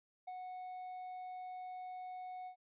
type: tone with ADSR envelope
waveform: triangle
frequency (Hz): 736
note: F#5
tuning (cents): -9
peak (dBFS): -40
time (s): 0.27-2.56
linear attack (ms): 11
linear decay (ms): 33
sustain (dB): -2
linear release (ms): 92
effects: resampled to 8000 Hz